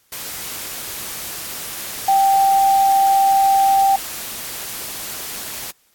sine tone in noise, 783 Hz, G5, 2 cents flat, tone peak -11 dBFS, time 2.08-3.96 s, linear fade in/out 5 ms, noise white, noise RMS -29 dBFS, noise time 0.12-5.71 s, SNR +15 dB, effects white hiss -59 dBFS RMS until 5.94 s + AAC 64 kbps

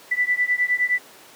sine beating tone pair, 1975.5 / 1985.2 Hz, B6 / B6, 0 / +8 cents, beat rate 9.7 Hz, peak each -21 / -22 dBFS, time 0.11-0.99 s, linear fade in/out 10 ms, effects pink hiss -46 dBFS RMS until 1.35 s + high-pass 300 Hz 12 dB/octave

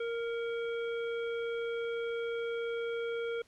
harmonic tone with a mistuned harmonic, 465.6 Hz, A#4, 2 cents flat, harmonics 1 / 3 / 5 / 7, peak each -33 / -43 / -47 / -50 dBFS, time 0-3.42 s, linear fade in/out 5 ms, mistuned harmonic 5, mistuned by -43 cents, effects pink hiss -65 dBFS RMS until 3.47 s + low-pass 9000 Hz 12 dB/octave

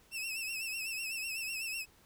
sawtooth tone with vibrato, 2637 Hz, E7, in tune, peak -33 dBFS, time 0.11-1.86 s, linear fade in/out 50 ms, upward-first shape triangle, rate 8 Hz, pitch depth 87 cents each way, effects pink hiss -64 dBFS RMS until 2.05 s

